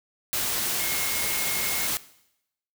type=tone in noise; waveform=sine; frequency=2156 Hz; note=C#7; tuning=49 cents flat; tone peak=-34 dBFS; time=0.8-1.87 s; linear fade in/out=0 ms; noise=white; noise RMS=-27 dBFS; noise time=0.33-1.97 s; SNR=-10 dB; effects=noise-tail reverb RT60 0.8 s tail -18 dB re dry